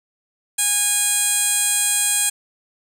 15% pulse tone with band-pass filter, 820 Hz, G#5, 22 cents flat, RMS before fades -19 dBFS, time 0.58-2.3 s, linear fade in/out 10 ms, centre 9100 Hz, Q 2.2, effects none

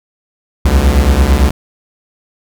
45% pulse beating tone pair, 63 / 71.9 Hz, B1 / D2, +35 / -36 cents, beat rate 8.9 Hz, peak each -10 dBFS, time 0.65-1.51 s, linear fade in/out 5 ms, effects none

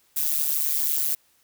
violet noise with amplitude modulation, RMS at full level -20 dBFS, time 0.16-1.15 s, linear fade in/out 10 ms, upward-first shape sine, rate 148 Hz, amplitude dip 100%, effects white hiss -63 dBFS RMS until 1.43 s

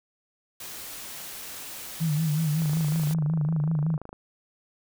white noise, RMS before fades -39 dBFS, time 0.6-3.14 s, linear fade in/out 5 ms
sine tone with vibrato, 155.56 Hz, D#3, in tune, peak -22 dBFS, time 2-3.98 s, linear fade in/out 20 ms, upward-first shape sine, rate 5.4 Hz, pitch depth 92 cents each way
click train, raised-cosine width 1 ms, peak -26 dBFS, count 41, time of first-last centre 2.62-4.129 s, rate 26.5 Hz
effects none

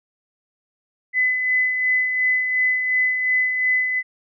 sine tone with tremolo, 2013 Hz, B6, 33 cents sharp, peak -15 dBFS, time 1.13-4.03 s, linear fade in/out 50 ms, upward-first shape sine, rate 2.8 Hz, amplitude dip 45%, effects none

